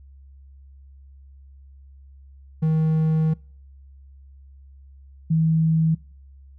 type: tone pair in turn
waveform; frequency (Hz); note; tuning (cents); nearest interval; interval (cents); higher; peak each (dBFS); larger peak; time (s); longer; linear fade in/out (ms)
triangle / sine; 158.1 / 160.59; D#3 / E3; +28 / -45; unison; 27; second; -15 / -16; first; 2.62-3.34 / 5.3-5.95; first; 10
effects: noise-tail reverb RT60 0.5 s tail -25 dB re dry + added 68 Hz sine -44 dBFS peak until 6.58 s